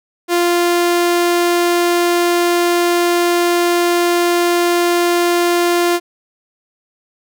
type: tone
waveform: sawtooth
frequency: 348 Hz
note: F4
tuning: 6 cents flat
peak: -8 dBFS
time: 0.28-6 s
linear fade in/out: 50 ms
effects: none